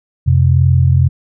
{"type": "tone pair together", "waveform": "sine", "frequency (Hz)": [88.87, 130.81], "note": ["F2", "C3"], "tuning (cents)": [31, 0], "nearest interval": "perfect fifth", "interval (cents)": 669, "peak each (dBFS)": -10, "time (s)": [0.26, 1.09], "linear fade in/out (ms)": 20, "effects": []}